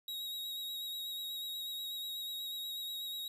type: tone with vibrato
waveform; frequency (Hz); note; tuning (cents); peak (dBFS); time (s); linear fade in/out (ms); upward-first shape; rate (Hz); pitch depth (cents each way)
45% pulse; 3806; A#7; +35; -38; 0.08-3.28; 2; sine; 8.2; 21
effects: 12-bit